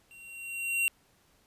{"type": "tone with level ramp", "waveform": "square", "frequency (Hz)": 2748, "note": "F7", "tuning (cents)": -29, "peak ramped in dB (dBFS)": [-51, -24], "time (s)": [0.11, 0.88], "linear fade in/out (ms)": 0, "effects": ["pink hiss -66 dBFS RMS until 1.46 s", "resampled to 32000 Hz"]}